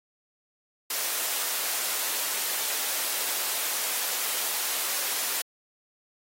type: high-pass noise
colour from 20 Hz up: white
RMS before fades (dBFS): -29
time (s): 0.9-5.42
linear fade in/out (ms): 5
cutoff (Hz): 450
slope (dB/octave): 12
effects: AAC 48 kbps